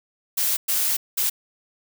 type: noise bursts at uneven times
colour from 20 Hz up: blue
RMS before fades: -22 dBFS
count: 3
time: 0.37-0.57 / 0.68-0.97 / 1.17-1.3 s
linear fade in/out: 10 ms
effects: none